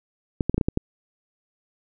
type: clicks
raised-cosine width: 3 ms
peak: -8 dBFS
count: 7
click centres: 0.408 / 0.496 / 0.544 / 0.58 / 0.612 / 0.685 / 0.774 s
effects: none